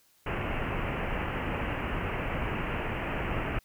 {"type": "low-pass noise", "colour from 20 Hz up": "pink", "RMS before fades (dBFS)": -32, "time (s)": [0.26, 3.59], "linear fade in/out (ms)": 5, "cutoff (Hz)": 2900, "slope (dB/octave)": 96, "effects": ["white hiss -65 dBFS RMS until 3.64 s"]}